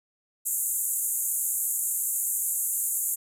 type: band-pass noise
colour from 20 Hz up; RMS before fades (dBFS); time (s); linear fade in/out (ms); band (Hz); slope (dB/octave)
white; -28; 0.45-3.16; 20; 6800 to 14000; 96
effects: none